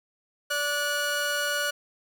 sawtooth tone pair together, 580 / 1461.5 Hz, D5 / F#6, -22 / -22 cents, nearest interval octave + major third, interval 1600 cents, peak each -27 / -23 dBFS, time 0.5-1.71 s, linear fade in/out 10 ms, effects none

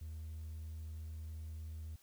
triangle tone, 79 Hz, D#2, 27 cents sharp, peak -40 dBFS, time 0.01-1.96 s, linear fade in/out 5 ms, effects tanh soft clip ceiling -38 dBFS + white hiss -68 dBFS RMS until 2.02 s

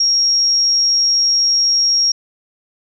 sine tone, 5588 Hz, F8, in tune, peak -11 dBFS, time 0-2.12 s, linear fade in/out 5 ms, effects none

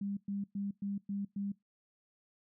sine tone bursts, 200.1 Hz, G3, 36 cents sharp, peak -34 dBFS, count 6, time 0.01-1.52 s, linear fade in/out 5 ms, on 160 ms, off 110 ms, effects noise-tail reverb RT60 0.2 s tail -22 dB re dry

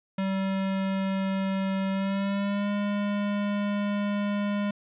square tone with pitch glide, 192.7 to 204.2 Hz, G3 to G#3, -29 to -29 cents, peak -26 dBFS, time 0.18-4.71 s, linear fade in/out 5 ms, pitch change +100 cents, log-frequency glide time 1.91-2.7 s, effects resampled to 8000 Hz + 11-bit

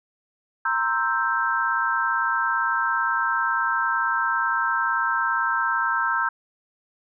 sine chord, C dominant seventh, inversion third, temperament equal with one note detuned, 932.3 / 1050.1 / 1318.5 / 1568 Hz, Bb5 / C6 / E6 / G6, 0 / +6 / 0 / 0 cents, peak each -27 / -29 / -25 / -24 dBFS, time 0.65-6.29 s, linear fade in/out 5 ms, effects none

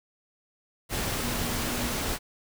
sine tone in noise, 240.1 Hz, B3, 49 cents flat, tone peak -36 dBFS, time 1.19-1.98 s, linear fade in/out 50 ms, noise pink, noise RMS -30 dBFS, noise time 0.89-2.19 s, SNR -9 dB, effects none

